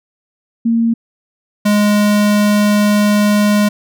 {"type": "tone pair in turn", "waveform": ["sine", "square"], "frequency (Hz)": [230, 207.6], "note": ["A#3", "G#3"], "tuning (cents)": [-23, 0], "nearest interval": "major second", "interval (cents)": 177, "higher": "first", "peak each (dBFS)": -10, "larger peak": "neither", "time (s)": [[0.65, 0.94], [1.65, 3.69]], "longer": "second", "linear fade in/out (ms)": 10, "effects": []}